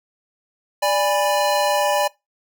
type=chord; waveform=square; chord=G# diminished; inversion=second; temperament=equal with one note detuned; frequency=587.3 / 822.5 / 987.8 Hz; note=D5 / G#5 / B5; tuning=0 / -17 / 0 cents; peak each=-20 / -22 / -25 dBFS; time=0.82-2.08 s; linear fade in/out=10 ms; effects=noise-tail reverb RT60 0.2 s tail -22 dB re dry